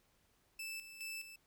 sawtooth tone with tremolo, 2637 Hz, E7, in tune, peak -39 dBFS, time 0.59-1.36 s, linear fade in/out 5 ms, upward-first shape square, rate 2.4 Hz, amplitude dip 65%, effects pink hiss -74 dBFS RMS until 1.46 s

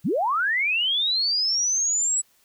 sine linear sweep, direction up, 118.3 to 7902 Hz, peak -20 dBFS, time 0.04-2.22 s, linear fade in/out 20 ms, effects white hiss -62 dBFS RMS until 2.44 s

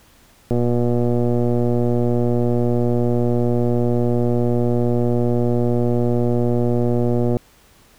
click train, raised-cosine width 2 ms, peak -7 dBFS, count 824, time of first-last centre 0.51-7.368 s, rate 120 Hz, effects pink hiss -52 dBFS RMS until 7.98 s

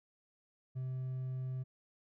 triangle tone with hard clipping, 129.4 Hz, C3, 19 cents flat, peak -37 dBFS, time 0.75-1.64 s, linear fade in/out 20 ms, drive 5 dB, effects none

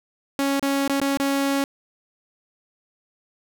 sawtooth tone with dropouts, 276.8 Hz, C#4, 2 cents flat, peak -16 dBFS, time 0.39-1.64 s, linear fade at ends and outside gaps 0 ms, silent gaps 0.595-0.627 / 0.878-0.897 / 1.001-1.015 / 1.172-1.199 s, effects none

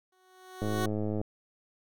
15% pulse tone with exponential growth, 371.4 Hz, F#4, 7 cents sharp, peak -22 dBFS, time 0.12-0.86 s, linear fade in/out 5 ms, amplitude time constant 160 ms
click train, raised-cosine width 2 ms, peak -20 dBFS, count 64, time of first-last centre 0.62-1.214 s, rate 106 Hz
effects none

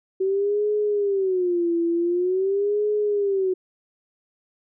sine tone with vibrato, 376.5 Hz, F#4, 30 cents sharp, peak -19 dBFS, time 0.2-3.54 s, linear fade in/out 10 ms, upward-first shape sine, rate 0.46 Hz, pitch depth 190 cents each way, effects none

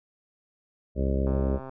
harmonic tone, 67.3 Hz, C2, 49 cents sharp, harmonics 1 / 2 / 3 / 4 / 5 / 6 / 7 / 8 / 9, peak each -25 / -33 / -31 / -35 / -37 / -34 / -40 / -36 / -37 dBFS, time 0.95-1.6 s, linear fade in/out 50 ms
click train, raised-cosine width 1 ms, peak -26 dBFS, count 57, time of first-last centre 1.27-1.694 s, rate 132 Hz
effects none

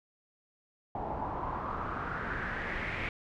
pink noise with low-pass filter sweep, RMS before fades -36 dBFS, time 0.95-3.09 s, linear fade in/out 2 ms, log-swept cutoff 780 to 2300 Hz, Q 4.2, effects none

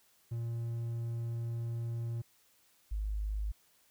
triangle / sine tone pair in turn, 116.54 / 51.91 Hz, A#2 / G#1, 0 / 0 cents, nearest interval octave + major second, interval 1400 cents, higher first, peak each -32 / -32 dBFS, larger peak neither, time 0.31-2.22 / 2.91-3.52 s, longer first, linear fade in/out 10 ms, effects white hiss -68 dBFS RMS until 3.9 s

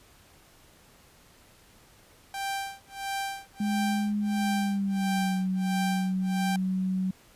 sawtooth tone with tremolo, 786 Hz, G5, 4 cents sharp, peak -25 dBFS, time 2.34-6.56 s, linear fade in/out 2 ms, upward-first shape sine, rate 1.5 Hz, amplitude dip 100%
sine tone with pitch glide, 207.7 to 187.19 Hz, G#3 to F#3, 0 to +20 cents, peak -25 dBFS, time 3.6-7.11 s, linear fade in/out 5 ms, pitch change -180 cents, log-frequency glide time 4.36-5.33 s
effects pink hiss -57 dBFS RMS until 7.35 s + resampled to 32000 Hz

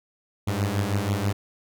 sawtooth beating tone pair, 97.7 / 103.9 Hz, G2 / G#2, -5 / +1 cents, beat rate 6.2 Hz, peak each -22 dBFS, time 0.47-1.33 s, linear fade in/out 10 ms, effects none

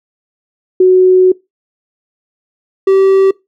sine / triangle tone pair in turn, 370 / 386.1 Hz, F#4 / G4, 0 / -26 cents, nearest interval minor second, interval 74 cents, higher second, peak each -3 dBFS, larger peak neither, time 0.8-1.32 / 2.87-3.31 s, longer first, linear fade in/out 5 ms, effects noise-tail reverb RT60 0.2 s tail -22 dB re dry

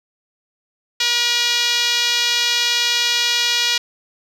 5% pulse tone with band-pass filter, 479.4 Hz, A#4, 48 cents sharp, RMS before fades -18 dBFS, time 1-3.78 s, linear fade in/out 5 ms, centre 3700 Hz, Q 1, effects none

